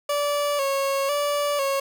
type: tone with vibrato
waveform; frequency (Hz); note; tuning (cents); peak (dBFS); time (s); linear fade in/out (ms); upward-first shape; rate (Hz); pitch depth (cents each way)
30% pulse; 564; C#5; +30; -19; 0.09-1.8; 5; square; 1; 48
effects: 8-bit